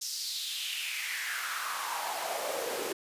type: noise with high-pass filter sweep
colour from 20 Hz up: pink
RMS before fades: -35 dBFS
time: 0.01-2.93 s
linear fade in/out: 10 ms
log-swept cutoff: 5500 to 380 Hz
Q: 3.7
effects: resampled to 32000 Hz